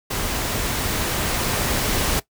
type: noise with level ramp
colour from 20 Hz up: pink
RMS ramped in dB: -25 to -21 dBFS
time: 0.1-2.2 s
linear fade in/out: 10 ms
effects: noise-tail reverb RT60 0.1 s tail -18 dB re dry